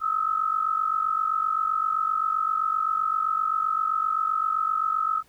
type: tone pair together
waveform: sine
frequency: 1265 / 1312.7 Hz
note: D#6 / E6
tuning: +28 / -8 cents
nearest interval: minor second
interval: 64 cents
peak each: -25 dBFS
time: 0-5.23 s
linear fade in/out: 50 ms
effects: pink hiss -60 dBFS RMS until 5.28 s